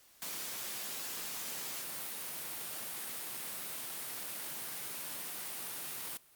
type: high-pass noise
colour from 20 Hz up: white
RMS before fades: -41 dBFS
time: 0.22-6.17 s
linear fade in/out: 0 ms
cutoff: 120 Hz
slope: 48 dB/octave
effects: white hiss -63 dBFS RMS until 6.35 s + Opus 48 kbps